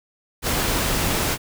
pink noise, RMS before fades -22 dBFS, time 0.42-1.38 s, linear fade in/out 50 ms, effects none

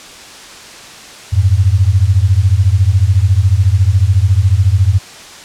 sine beating tone pair, 88.7 / 102.7 Hz, F2 / G#2, +27 / -19 cents, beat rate 14 Hz, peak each -10 dBFS, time 1.32-4.99 s, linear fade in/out 20 ms, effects white hiss -33 dBFS RMS until 5.44 s + low-pass 7000 Hz 12 dB/octave

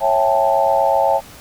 sine chord, A dominant seventh, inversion first, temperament just, 550 / 660 / 792 / 880 Hz, C#5 / E5 / G5 / A5, -14 / +2 / +18 / 0 cents, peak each -18 dBFS, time 0-1.21 s, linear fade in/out 50 ms, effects pink hiss -40 dBFS RMS until 1.4 s

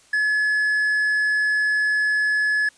triangle tone, 1706 Hz, G#6, 46 cents sharp, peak -16 dBFS, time 0.13-2.69 s, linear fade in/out 5 ms, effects white hiss -54 dBFS RMS until 2.77 s + resampled to 22050 Hz

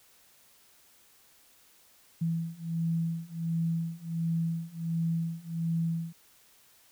sine beating tone pair, 164.81 / 166.21 Hz, E3 / E3, 0 / +15 cents, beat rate 1.4 Hz, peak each -32 / -31 dBFS, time 2.21-6.13 s, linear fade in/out 10 ms, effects white hiss -61 dBFS RMS until 6.91 s

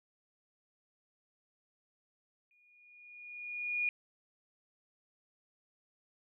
sine tone with exponential growth, 2441 Hz, D#7, 34 cents flat, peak -28 dBFS, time 2.51-3.89 s, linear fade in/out 1 ms, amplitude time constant 300 ms, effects none

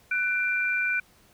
sine tone pair together, 1492 / 2368 Hz, F#6 / D7, +14 / +14 cents, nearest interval minor sixth, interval 800 cents, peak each -26 dBFS, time 0.11-1 s, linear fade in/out 5 ms, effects pink hiss -59 dBFS RMS until 1.33 s

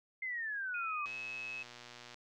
sine exponential sweep, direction down, 2104 to 1155 Hz, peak -36 dBFS, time 0.22-1.06 s, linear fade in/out 5 ms
sine tone with pitch glide, 2489 to 2575 Hz, D#7 to E7, 0 to -41 cents, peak -40 dBFS, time 0.74-1.63 s, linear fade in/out 5 ms, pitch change +59 cents, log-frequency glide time 0.96-1.13 s
click train, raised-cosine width 0.2 ms, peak -33 dBFS, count 131, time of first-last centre 1.06-2.143 s, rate 120 Hz
effects none

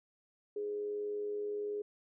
sine tone with amplitude modulation, 415.3 Hz, G#4, in tune, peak -33 dBFS, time 0.56-1.82 s, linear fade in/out 5 ms, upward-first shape sine, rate 101 Hz, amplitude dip 35%, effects none

